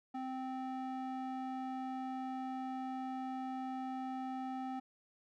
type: tone with band-pass filter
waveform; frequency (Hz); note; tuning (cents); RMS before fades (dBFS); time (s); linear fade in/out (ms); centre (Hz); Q
square; 260.2; C4; -9; -41; 0.14-4.8; 10; 600; 2.1
effects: none